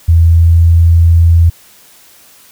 sine tone with pitch glide, 83 to 83.82 Hz, E2 to E2, +12 to +29 cents, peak -3 dBFS, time 0.08-1.5 s, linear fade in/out 10 ms, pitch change +17 cents, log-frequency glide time 0.2-0.58 s, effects white hiss -42 dBFS RMS until 2.51 s

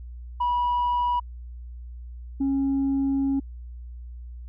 sine tone pair in turn, 974 / 273.3 Hz, B5 / C#4, -24 / -24 cents, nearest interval octave + minor seventh, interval 2200 cents, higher first, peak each -19 / -19 dBFS, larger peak neither, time 0.4-1.2 / 2.4-3.4 s, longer second, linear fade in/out 10 ms, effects tanh soft clip ceiling -19 dBFS + added 60 Hz sine -36 dBFS peak until 4.48 s

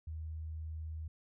sine tone, 79.1 Hz, D#2, 29 cents sharp, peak -39 dBFS, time 0.07-1.08 s, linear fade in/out 5 ms, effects none

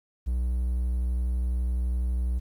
triangle tone with vibrato, 61.3 Hz, B1, 12 cents flat, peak -22 dBFS, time 0.26-2.4 s, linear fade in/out 20 ms, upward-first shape sine, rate 12 Hz, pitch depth 14 cents each way, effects 10-bit

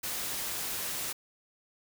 white noise, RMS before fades -35 dBFS, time 0.03-1.13 s, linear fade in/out 10 ms, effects none

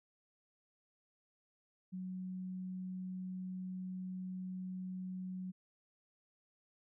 sine tone, 185 Hz, F#3, in tune, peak -40 dBFS, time 1.92-5.52 s, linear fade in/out 20 ms, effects none

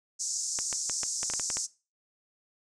pink band-pass noise, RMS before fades -33 dBFS, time 0.19-1.67 s, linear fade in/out 20 ms, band 5600 to 8000 Hz, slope 48 dB/octave
clicks, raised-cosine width 0.3 ms, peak -19 dBFS, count 10, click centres 0.589 / 0.728 / 0.897 / 1.033 / 1.231 / 1.3 / 1.337 / 1.397 / 1.502 / 1.57 s
effects noise-tail reverb RT60 0.3 s tail -19 dB re dry

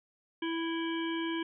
harmonic tone with a mistuned harmonic, 329.8 Hz, E4, 1 cent sharp, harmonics 1 / 3 / 5 / 7 / 9 / 10, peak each -32 / -41 / -42 / -44 / -45 / -45 dBFS, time 0.42-1.43 s, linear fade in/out 5 ms, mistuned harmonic 10, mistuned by -48 cents, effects none

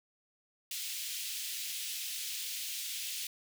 pink high-pass noise, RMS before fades -39 dBFS, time 0.71-3.27 s, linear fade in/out 2 ms, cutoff 2700 Hz, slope 24 dB/octave, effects none

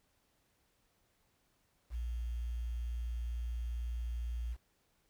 sine tone with quantisation, 58.9 Hz, A#1, 19 cents sharp, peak -35 dBFS, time 1.9-4.57 s, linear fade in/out 50 ms, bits 10, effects pink hiss -75 dBFS RMS until 5.09 s

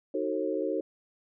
sine chord, D# diminished seventh, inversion none, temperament just, 311.1 / 373.4 / 448 / 537.6 Hz, D#4 / F#4 / A4 / C5, 0 / +16 / +31 / +47 cents, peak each -33 dBFS, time 0.14-0.81 s, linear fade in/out 5 ms, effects none

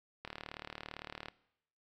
click train, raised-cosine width 0.3 ms, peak -26 dBFS, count 40, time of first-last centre 0.25-1.284 s, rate 37.7 Hz, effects noise-tail reverb RT60 0.8 s tail -20 dB re dry

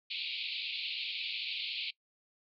pink band-pass noise, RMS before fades -38 dBFS, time 0.1-1.91 s, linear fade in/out 10 ms, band 2300 to 4500 Hz, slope 96 dB/octave, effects noise-tail reverb RT60 0.1 s tail -22 dB re dry

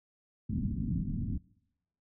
white low-pass noise, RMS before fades -33 dBFS, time 0.49-1.38 s, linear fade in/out 10 ms, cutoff 250 Hz, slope 48 dB/octave, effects noise-tail reverb RT60 0.9 s tail -25 dB re dry

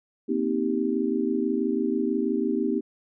sine chord, C minor seventh, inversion third, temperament just, 235.5 / 261.6 / 314 / 392.4 Hz, Bb3 / C4 / Eb4 / G4, +18 / 0 / +16 / +2 cents, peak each -28 dBFS, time 0.28-2.81 s, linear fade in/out 20 ms, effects none

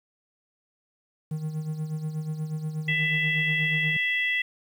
triangle tone with tremolo, 155.56 Hz, D#3, in tune, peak -24 dBFS, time 1.31-3.97 s, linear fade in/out 5 ms, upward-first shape sine, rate 8.3 Hz, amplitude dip 60%
harmonic tone, 664 Hz, E5, 12 cents sharp, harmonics 3 / 4 / 5, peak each -24 / -30 / -34 dBFS, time 2.88-4.42 s, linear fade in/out 5 ms
effects 9-bit

